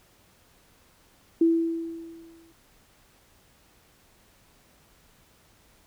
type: tone with exponential decay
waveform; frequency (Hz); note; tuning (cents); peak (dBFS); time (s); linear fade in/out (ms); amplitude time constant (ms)
sine; 330.9; E4; +7; -15; 1.41-2.52; 5; 240
effects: pink hiss -60 dBFS RMS until 5.86 s